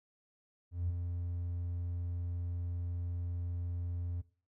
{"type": "tone with ADSR envelope", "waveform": "triangle", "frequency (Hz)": 87.31, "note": "F2", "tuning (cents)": 0, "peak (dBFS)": -26, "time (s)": [0.71, 4.22], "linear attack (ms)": 180, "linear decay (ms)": 20, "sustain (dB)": -6, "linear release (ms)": 19, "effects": ["noise-tail reverb RT60 0.4 s tail -19 dB re dry", "tanh soft clip ceiling -27 dBFS"]}